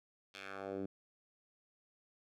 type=tone with band-pass filter sweep; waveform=10% pulse; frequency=97.5 Hz; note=G2; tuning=9 cents flat; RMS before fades=-44 dBFS; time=0.34-0.86 s; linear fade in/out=5 ms; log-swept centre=3500 to 250 Hz; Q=1.5; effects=none